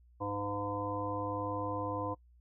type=harmonic tone; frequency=101.7 Hz; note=G#2; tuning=36 cents flat; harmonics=1 / 3 / 5 / 7 / 9 / 10; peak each=-41 / -40 / -39 / -44 / -43 / -39 dBFS; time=0.2-2.15 s; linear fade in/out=20 ms; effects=noise-tail reverb RT60 0.1 s tail -25 dB re dry + added 60 Hz sine -59 dBFS peak until 2.4 s